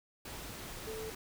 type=tone in noise; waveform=sine; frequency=440 Hz; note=A4; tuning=in tune; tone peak=-40 dBFS; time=0.87-1.1 s; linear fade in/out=5 ms; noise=pink; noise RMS=-45 dBFS; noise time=0.25-1.15 s; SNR=+2 dB; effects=none